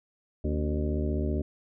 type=harmonic tone with a mistuned harmonic; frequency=75.4 Hz; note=D2; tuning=46 cents sharp; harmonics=1 / 2 / 3 / 4 / 5 / 6 / 7 / 8; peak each=-28 / -36 / -34 / -35 / -35 / -43 / -45 / -40 dBFS; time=0.44-1.42 s; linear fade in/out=5 ms; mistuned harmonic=4; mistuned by=-93 cents; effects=none